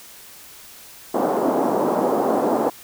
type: band-pass noise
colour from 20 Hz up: pink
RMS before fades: -20 dBFS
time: 1.14-2.7 s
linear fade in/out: 5 ms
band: 250 to 930 Hz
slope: 24 dB/octave
effects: white hiss -43 dBFS RMS until 2.83 s